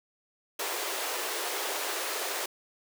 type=high-pass noise; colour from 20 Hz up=pink; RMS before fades=-33 dBFS; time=0.59-2.46 s; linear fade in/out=5 ms; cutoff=360 Hz; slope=48 dB/octave; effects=none